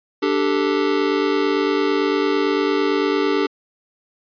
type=chord; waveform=square; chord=D suspended fourth; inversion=none; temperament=just; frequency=293.7 / 391.6 / 440.5 Hz; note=D4 / G4 / A4; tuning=0 / -2 / +2 cents; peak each=-22 / -21 / -23 dBFS; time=0.22-3.47 s; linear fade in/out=10 ms; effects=resampled to 11025 Hz